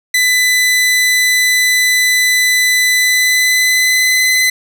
sawtooth tone with pitch glide, 2000 to 2023 Hz, B6 to B6, +21 to +41 cents, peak -6 dBFS, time 0.14-4.5 s, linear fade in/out 5 ms, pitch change +20 cents, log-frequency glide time 2.97-4.29 s, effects none

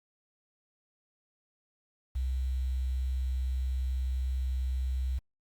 sine tone with quantisation, 64.4 Hz, C2, 27 cents flat, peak -28 dBFS, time 2.15-5.19 s, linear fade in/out 10 ms, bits 9, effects Opus 48 kbps

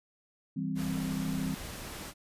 sine chord, C major, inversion first, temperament just, 163.52 / 196.22 / 261.6 Hz, E3 / G3 / C4, -14 / +2 / 0 cents, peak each -35 dBFS, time 0.56-1.55 s, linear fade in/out 10 ms
pink noise, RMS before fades -42 dBFS, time 0.75-2.14 s, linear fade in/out 50 ms
effects resampled to 32000 Hz

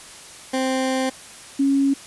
20% pulse / sine tone pair in turn, 261.6 / 275.6 Hz, C4 / C#4, 0 / -10 cents, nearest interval minor second, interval 90 cents, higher second, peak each -15 / -15 dBFS, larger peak neither, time 0.53-1.1 / 1.59-1.94 s, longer first, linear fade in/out 10 ms, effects white hiss -41 dBFS RMS until 2.06 s + resampled to 24000 Hz

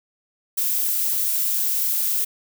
violet noise, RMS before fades -22 dBFS, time 0.57-2.25 s, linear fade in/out 10 ms, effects none

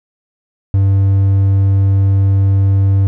triangle tone, 97.7 Hz, G2, 5 cents flat, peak -6 dBFS, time 0.74-3.07 s, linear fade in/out 0 ms, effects none

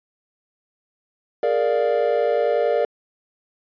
triangle chord, Bb dominant seventh, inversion third, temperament equal, 415.3 / 466.2 / 587.3 / 698.5 Hz, Ab4 / Bb4 / D5 / F5, 0 / 0 / 0 / 0 cents, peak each -24 / -19 / -19 / -24 dBFS, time 1.43-2.85 s, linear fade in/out 2 ms, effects resampled to 11025 Hz

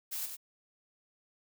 blue noise with echo, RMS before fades -37 dBFS, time 0.11-0.27 s, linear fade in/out 20 ms, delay 99 ms, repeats 1, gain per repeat -6 dB, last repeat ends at 0.369 s, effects none

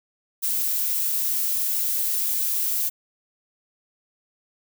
violet noise, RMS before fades -24 dBFS, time 0.42-2.9 s, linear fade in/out 20 ms, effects none

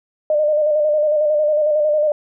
sine tone with vibrato, 604 Hz, D5, 48 cents sharp, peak -13 dBFS, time 0.3-2.12 s, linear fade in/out 2 ms, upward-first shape square, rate 11 Hz, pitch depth 34 cents each way, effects none

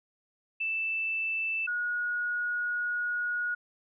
sine tone pair in turn, 2647 / 1449.1 Hz, E7 / F#6, +7 / -37 cents, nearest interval minor seventh, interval 1044 cents, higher first, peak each -28 dBFS, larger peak neither, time 0.6-1.67 / 1.67-3.55 s, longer second, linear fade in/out 10 ms, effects none

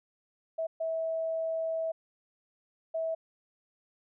sine tone bursts at uneven times, 650 Hz, E5, 24 cents flat, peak -29 dBFS, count 3, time 0.58-0.67 / 0.8-1.92 / 2.94-3.15 s, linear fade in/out 10 ms, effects none

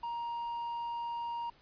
triangle tone, 940 Hz, A#5, 14 cents sharp, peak -33 dBFS, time 0.03-1.5 s, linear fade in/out 5 ms, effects pink hiss -63 dBFS RMS until 1.61 s + resampled to 11025 Hz

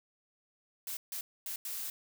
blue noise bursts at uneven times, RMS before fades -39 dBFS, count 4, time 0.87-0.97 / 1.12-1.21 / 1.46-1.56 / 1.65-1.9 s, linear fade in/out 2 ms, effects none

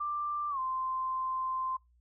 sine tone with pitch glide, 1182 to 1040.9 Hz, D6 to C6, +11 to -9 cents, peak -31 dBFS, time 0-1.77 s, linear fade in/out 10 ms, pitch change -220 cents, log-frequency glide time 0.5-0.59 s, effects noise-tail reverb RT60 0.2 s tail -23 dB re dry + added 60 Hz sine -63 dBFS peak until 2 s

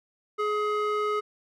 square tone with band-pass filter, 420.7 Hz, G#4, 22 cents sharp, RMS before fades -27 dBFS, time 0.38-1.21 s, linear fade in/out 20 ms, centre 990 Hz, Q 1.8, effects none

